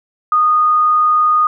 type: tone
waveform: sine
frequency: 1233 Hz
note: D#6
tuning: 16 cents flat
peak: -9 dBFS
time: 0.32-1.47 s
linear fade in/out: 2 ms
effects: none